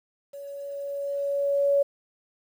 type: tone with level ramp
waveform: sine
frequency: 563 Hz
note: C#5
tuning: 27 cents sharp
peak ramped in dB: -37 to -17 dBFS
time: 0.33-1.83 s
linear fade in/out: 10 ms
effects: 9-bit